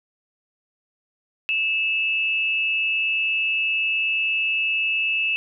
sine tone pair together, 2631 / 2839 Hz, E7 / F7, -4 / +28 cents, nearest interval minor second, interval 132 cents, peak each -20 / -29 dBFS, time 1.49-5.36 s, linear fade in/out 0 ms, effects none

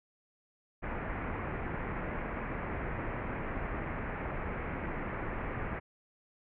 pink low-pass noise, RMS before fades -37 dBFS, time 0.82-5.8 s, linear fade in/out 20 ms, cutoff 2300 Hz, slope 48 dB/octave, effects none

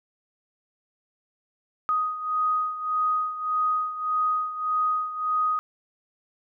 sine beating tone pair, 1248 / 1249.7 Hz, D#6 / D#6, +5 / +7 cents, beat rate 1.7 Hz, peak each -24 / -29 dBFS, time 1.89-5.59 s, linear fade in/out 0 ms, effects none

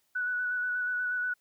sine tone with vibrato, 1480 Hz, F#6, in tune, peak -28 dBFS, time 0.15-1.34 s, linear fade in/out 10 ms, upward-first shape square, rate 8.3 Hz, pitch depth 15 cents each way, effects white hiss -73 dBFS RMS until 1.4 s

